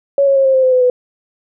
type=tone with pitch steps; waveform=sine; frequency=558 / 549 / 540.2 / 531.6 / 523 / 514.7 / 506.4 / 498.3 Hz; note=C#5 / C#5 / C#5 / C5 / C5 / C5 / B4 / B4; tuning=+11 / -17 / -45 / +27 / -1 / -29 / +43 / +15 cents; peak=-8 dBFS; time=0.18-0.9 s; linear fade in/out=2 ms; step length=90 ms; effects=none